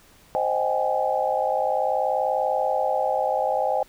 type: chord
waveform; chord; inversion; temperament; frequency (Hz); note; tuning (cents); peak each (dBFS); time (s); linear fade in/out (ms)
sine; Ab major seventh; first; equal with one note detuned; 523.3 / 622.3 / 770.1 / 830.6; C5 / Eb5 / G5 / Ab5; 0 / 0 / -31 / 0; -26; 0.35-3.83; 0
effects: pink hiss -54 dBFS RMS until 3.88 s